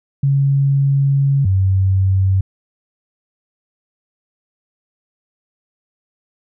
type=tone pair in turn; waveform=sine; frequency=138.59 / 95.46 Hz; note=C#3 / G2; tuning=0 / -45 cents; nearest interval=tritone; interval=645 cents; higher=first; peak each=-11 dBFS; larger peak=neither; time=0.23-1.45 / 1.45-2.41 s; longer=first; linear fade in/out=5 ms; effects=none